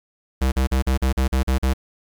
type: tone bursts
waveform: square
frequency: 65.41 Hz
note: C2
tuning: in tune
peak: -17 dBFS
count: 9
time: 0.41-1.736 s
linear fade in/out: 10 ms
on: 110 ms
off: 42 ms
effects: 8-bit